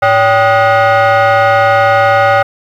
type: tone with frequency modulation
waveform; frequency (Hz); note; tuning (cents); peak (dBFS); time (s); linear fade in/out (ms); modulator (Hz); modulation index
sine; 106.5; G#2; +44; -3; 0.02-2.43; 10; 675; 2.1
effects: tanh soft clip ceiling -5 dBFS + 7-bit